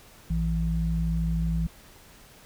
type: tone pair together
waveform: sine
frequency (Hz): 57.43 / 164.81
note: A#1 / E3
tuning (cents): -25 / 0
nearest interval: octave + tritone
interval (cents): 1825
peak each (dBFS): -26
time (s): 0.3-1.67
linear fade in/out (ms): 5
effects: pink hiss -52 dBFS RMS until 2.45 s